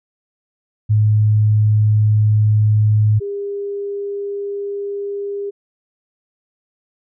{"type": "tone pair in turn", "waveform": "sine", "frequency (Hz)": [106.7, 402.8], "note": ["G#2", "G4"], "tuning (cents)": [47, 47], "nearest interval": "octave + major seventh", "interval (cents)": 2300, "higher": "second", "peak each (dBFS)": [-10, -21], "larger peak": "first", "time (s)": [[0.89, 3.2], [3.2, 5.51]], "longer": "neither", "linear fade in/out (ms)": 20, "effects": []}